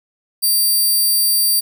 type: tone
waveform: 5% pulse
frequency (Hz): 4700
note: D8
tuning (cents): +1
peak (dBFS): -6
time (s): 0.42-1.61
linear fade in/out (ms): 20
effects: none